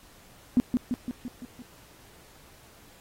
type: tone with echo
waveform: sine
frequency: 246.9 Hz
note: B3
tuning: in tune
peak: -16 dBFS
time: 0.57-0.6 s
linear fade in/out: 0 ms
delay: 170 ms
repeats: 6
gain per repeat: -4 dB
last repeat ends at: 1.62 s
effects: pink hiss -55 dBFS RMS until 3 s + AAC 48 kbps